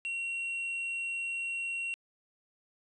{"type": "tone", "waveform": "triangle", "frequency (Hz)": 2739, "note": "F7", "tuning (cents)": -34, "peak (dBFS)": -31, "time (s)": [0.05, 1.94], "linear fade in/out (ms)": 0, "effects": ["resampled to 24000 Hz"]}